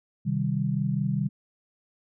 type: chord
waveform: sine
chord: C minor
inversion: none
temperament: equal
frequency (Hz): 130.81 / 155.56 / 196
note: C3 / Eb3 / G3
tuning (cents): 0 / 0 / 0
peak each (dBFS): -28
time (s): 0.25-1.29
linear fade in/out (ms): 20
effects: none